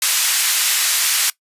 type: band-pass noise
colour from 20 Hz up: white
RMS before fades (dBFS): -17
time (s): 0.02-1.3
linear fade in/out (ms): 2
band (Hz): 1500 to 12000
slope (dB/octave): 12
effects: noise-tail reverb RT60 0.1 s tail -20 dB re dry + resampled to 32000 Hz